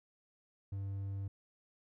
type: tone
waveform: triangle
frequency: 98.3 Hz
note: G2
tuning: 5 cents sharp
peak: -35 dBFS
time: 0.72-1.28 s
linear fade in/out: 5 ms
effects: none